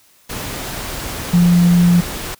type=tone in noise; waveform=sine; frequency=174.61 Hz; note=F3; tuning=in tune; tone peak=-8 dBFS; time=1.33-2.01 s; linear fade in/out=10 ms; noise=pink; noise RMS=-26 dBFS; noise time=0.29-2.35 s; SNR=+15 dB; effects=white hiss -52 dBFS RMS until 2.39 s